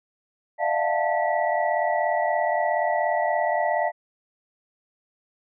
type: tone cluster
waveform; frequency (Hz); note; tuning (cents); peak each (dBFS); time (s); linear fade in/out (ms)
sine; 601 / 685 / 722 / 882 / 1947; D5 / F5 / F#5 / A5 / B6; +40 / -34 / -43 / +4 / -25; -26 / -25 / -29 / -27 / -30; 0.58-3.92; 50
effects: none